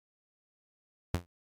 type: tone with exponential decay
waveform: sawtooth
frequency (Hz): 87.31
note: F2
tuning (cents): 0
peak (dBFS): -21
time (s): 1.14-1.26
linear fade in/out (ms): 0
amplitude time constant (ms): 24
effects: MP3 96 kbps